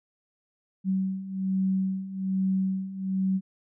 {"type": "beating tone pair", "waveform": "sine", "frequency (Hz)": [189.4, 190.6], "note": ["F#3", "G3"], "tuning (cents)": [41, -48], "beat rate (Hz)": 1.2, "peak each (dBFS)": [-30, -26], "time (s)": [0.84, 3.41], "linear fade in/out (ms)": 50, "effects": []}